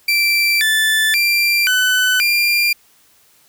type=tone with pitch steps; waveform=30% pulse; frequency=2345 / 1753 / 2368 / 1504 / 2389 Hz; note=D7 / A6 / D7 / F#6 / D7; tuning=-3 / -7 / +14 / +28 / +29 cents; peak=-10 dBFS; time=0.08-2.73 s; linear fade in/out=5 ms; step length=530 ms; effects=white hiss -53 dBFS RMS until 3.48 s